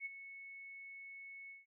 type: tone with ADSR envelope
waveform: sine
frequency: 2205 Hz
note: C#7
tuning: 10 cents flat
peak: -38 dBFS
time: 0-1.66 s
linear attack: 54 ms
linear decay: 24 ms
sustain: -11 dB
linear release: 160 ms
effects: none